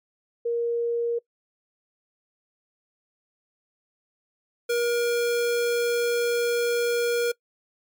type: tone pair in turn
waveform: sine / square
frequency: 469.9 / 475.4 Hz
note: A#4 / A#4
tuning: +14 / +34 cents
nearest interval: unison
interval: 20 cents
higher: second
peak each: -22 dBFS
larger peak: neither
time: 0.45-1.19 / 4.69-7.32 s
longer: second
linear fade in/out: 10 ms
effects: noise-tail reverb RT60 0.1 s tail -23 dB re dry + MP3 96 kbps